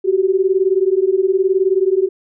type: beating tone pair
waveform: sine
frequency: 371.1 / 390.1 Hz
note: F#4 / G4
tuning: +5 / -8 cents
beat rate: 19 Hz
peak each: -15 dBFS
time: 0.04-2.09 s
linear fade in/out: 20 ms
effects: none